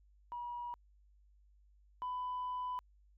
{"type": "tone pair in turn", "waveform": "sine", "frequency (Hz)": [963, 998.3], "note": ["B5", "B5"], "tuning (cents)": [-44, 18], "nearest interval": "minor second", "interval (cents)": 62, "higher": "second", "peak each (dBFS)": [-39, -35], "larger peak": "second", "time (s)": [[0.32, 0.74], [2.02, 2.79]], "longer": "second", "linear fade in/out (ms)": 0, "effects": ["tanh soft clip ceiling -34 dBFS", "added 50 Hz sine -63 dBFS peak until 3.17 s"]}